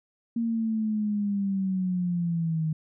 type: linear sweep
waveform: sine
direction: down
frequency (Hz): 233.1 to 155.56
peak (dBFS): -24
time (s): 0.36-2.73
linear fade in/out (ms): 5
effects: none